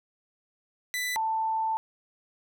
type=tone pair in turn; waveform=sawtooth / sine; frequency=1990 / 886.4 Hz; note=B6 / A5; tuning=+13 / +13 cents; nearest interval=octave + major second; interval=1400 cents; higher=first; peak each=-25 dBFS; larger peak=neither; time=0.94-1.16 / 1.16-1.77 s; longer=second; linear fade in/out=0 ms; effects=none